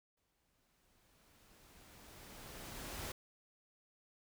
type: noise with exponential growth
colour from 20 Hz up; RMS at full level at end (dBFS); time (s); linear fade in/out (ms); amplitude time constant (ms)
pink; -43; 0.17-3.12; 5; 640
effects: none